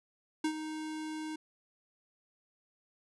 square tone with ADSR envelope, 311.3 Hz, D#4, 1 cent sharp, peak -28 dBFS, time 0.44-1.36 s, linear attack 6 ms, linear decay 77 ms, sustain -10 dB, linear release 6 ms, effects resampled to 24000 Hz

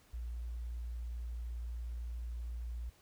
sine tone, 58.8 Hz, A#1, 16 cents sharp, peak -38 dBFS, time 0.13-2.9 s, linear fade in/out 10 ms, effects pink hiss -66 dBFS RMS until 3.01 s

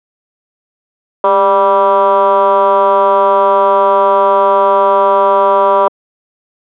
sine tone with frequency modulation, 784 Hz, G5, in tune, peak -5 dBFS, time 1.24-5.88 s, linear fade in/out 2 ms, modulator 192 Hz, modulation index 2, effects tanh soft clip ceiling -2 dBFS + high-pass 300 Hz 12 dB/octave

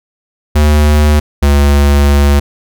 square tone pair in turn, 74.8 / 71.34 Hz, D2 / D2, +32 / -50 cents, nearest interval minor second, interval 82 cents, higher first, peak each -6 dBFS, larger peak neither, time 0.55-1.2 / 1.42-2.4 s, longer second, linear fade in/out 10 ms, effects none

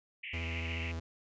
pink band-pass noise, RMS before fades -42 dBFS, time 0.23-0.92 s, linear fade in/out 10 ms, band 2000 to 2900 Hz, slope 96 dB/octave
45% pulse tone with vibrato, 82.6 Hz, E2, 4 cents sharp, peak -36 dBFS, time 0.33-1 s, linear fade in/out 10 ms, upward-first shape sine, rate 14 Hz, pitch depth 33 cents each way
effects resampled to 16000 Hz

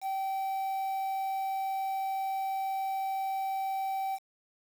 triangle tone with quantisation, 773 Hz, G5, 24 cents flat, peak -28 dBFS, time 0.01-4.19 s, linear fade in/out 50 ms, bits 8, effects none

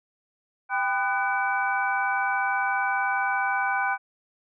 sine tone cluster, 788 / 1003 / 1217 / 1497 / 2300 Hz, G5 / B5 / D#6 / F#6 / D7, +9 / +26 / -39 / +20 / -37 cents, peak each -27 / -30 / -35 / -26 / -34 dBFS, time 0.69-3.98 s, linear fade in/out 50 ms, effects none

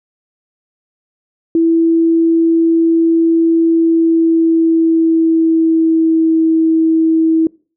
sine tone with pitch glide, 330 to 323 Hz, E4 to E4, +2 to -35 cents, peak -8 dBFS, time 1.55-7.47 s, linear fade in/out 2 ms, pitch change -37 cents, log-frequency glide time 3.69-6.42 s, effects noise-tail reverb RT60 0.4 s tail -25 dB re dry

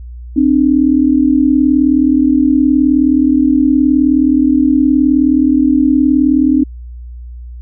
sine tone pair together, 261.6 / 300.7 Hz, C4 / D4, 0 / +41 cents, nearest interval major second, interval 241 cents, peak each -10 dBFS, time 0.36-6.64 s, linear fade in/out 10 ms, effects added 60 Hz sine -26 dBFS peak until 7.61 s

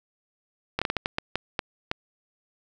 slowing click train, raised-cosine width 0.3 ms, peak -9 dBFS, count 10, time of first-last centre 0.79-1.914 s, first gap 26 ms, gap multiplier 1.37, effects none

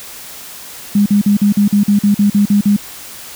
sine tone bursts, 204.1 Hz, G#3, 30 cents flat, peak -7 dBFS, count 12, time 0.95-2.765 s, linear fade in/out 5 ms, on 110 ms, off 45 ms, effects white hiss -32 dBFS RMS until 3.35 s

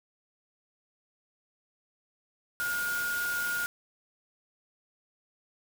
sine tone in noise, 1430 Hz, F6, 41 cents sharp, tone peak -29 dBFS, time 2.6-3.66 s, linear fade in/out 0 ms, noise white, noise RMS -38 dBFS, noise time 2.6-3.66 s, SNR +6 dB, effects none

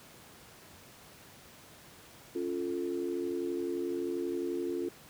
sine chord, Db augmented, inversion none, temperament equal, 277.2 / 349.2 / 440 Hz, Db4 / F4 / A4, 0 / 0 / 0 cents, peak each -38 / -33 / -39 dBFS, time 2.35-4.89 s, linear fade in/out 5 ms, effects pink hiss -54 dBFS RMS until 5.09 s + high-pass 80 Hz 12 dB/octave

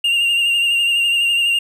triangle tone with vibrato, 2794 Hz, F7, in tune, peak -12 dBFS, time 0.04-1.59 s, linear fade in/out 5 ms, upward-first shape sine, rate 12 Hz, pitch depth 32 cents each way, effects none

